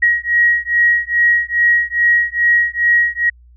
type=beating tone pair; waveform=sine; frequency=1896 / 1898.4 Hz; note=A#6 / A#6; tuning=+29 / +31 cents; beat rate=2.4 Hz; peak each=-14 dBFS; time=0.02-3.3 s; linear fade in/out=10 ms; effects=added 60 Hz sine -42 dBFS peak until 3.56 s